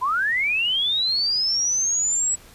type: linear sweep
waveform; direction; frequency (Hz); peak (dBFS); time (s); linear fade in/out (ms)
sine; up; 964 to 7860; -19; 0.01-2.36; 20
effects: pink hiss -48 dBFS RMS until 2.54 s + resampled to 32000 Hz